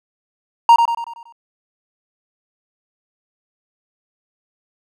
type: tone with echo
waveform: triangle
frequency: 932.3 Hz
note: A#5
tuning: in tune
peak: -3 dBFS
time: 0.69-0.76 s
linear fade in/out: 2 ms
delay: 94 ms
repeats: 6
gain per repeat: -6 dB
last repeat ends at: 1.324 s
effects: none